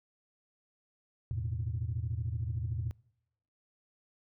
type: chord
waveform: sine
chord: E suspended fourth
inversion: none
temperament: equal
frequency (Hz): 82.41 / 110 / 123.47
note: E2 / A2 / B2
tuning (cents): 0 / 0 / 0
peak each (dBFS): -36 / -34 / -37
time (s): 1.31-2.91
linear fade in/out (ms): 0
effects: noise-tail reverb RT60 0.9 s tail -26 dB re dry + tanh soft clip ceiling -25 dBFS